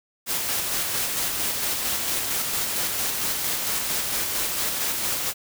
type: noise with tremolo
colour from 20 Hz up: white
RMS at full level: -25 dBFS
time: 0.26-5.34 s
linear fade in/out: 50 ms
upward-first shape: square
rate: 4.4 Hz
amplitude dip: 25%
effects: none